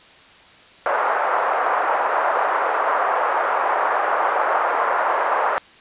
white band-pass noise, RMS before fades -20 dBFS, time 0.86-5.58 s, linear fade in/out 0 ms, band 540 to 1300 Hz, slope 24 dB/octave, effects white hiss -47 dBFS RMS until 5.8 s + resampled to 8000 Hz

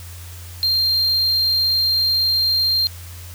triangle tone, 4186 Hz, C8, in tune, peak -14 dBFS, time 0.63-2.87 s, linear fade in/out 0 ms, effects added 87 Hz sine -34 dBFS peak until 3.34 s + white hiss -41 dBFS RMS until 3.34 s

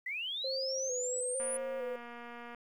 sine linear sweep, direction up, 1935 to 10000 Hz, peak -35 dBFS, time 0.06-1.57 s, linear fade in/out 5 ms
sine tone with vibrato, 515 Hz, C5, 28 cents flat, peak -35 dBFS, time 0.44-1.96 s, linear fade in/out 5 ms, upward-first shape square, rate 1.1 Hz, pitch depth 52 cents each way
click train, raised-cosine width 0.5 ms, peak -33 dBFS, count 274, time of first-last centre 1.4-2.547 s, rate 238 Hz
effects 11-bit

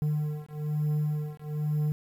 triangle beating tone pair, 150 / 151.1 Hz, D3 / D3, +37 / +50 cents, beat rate 1.1 Hz, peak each -28 dBFS, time 0.02-1.92 s, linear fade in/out 0 ms, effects 9-bit

